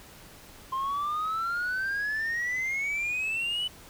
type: exponential sweep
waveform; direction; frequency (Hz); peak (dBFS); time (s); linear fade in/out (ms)
sine; up; 1046.5 to 3000; -25; 0.72-3.68; 10
effects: tanh soft clip ceiling -26 dBFS + pink hiss -50 dBFS RMS until 3.89 s